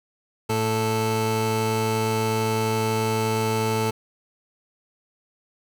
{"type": "tone pair together", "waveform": "25% pulse", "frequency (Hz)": [111.54, 440], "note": ["A2", "A4"], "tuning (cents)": [24, 0], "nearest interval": "2 octaves", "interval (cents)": 2376, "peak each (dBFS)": [-21, -20], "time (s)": [0.49, 3.91], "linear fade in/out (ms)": 10, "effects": []}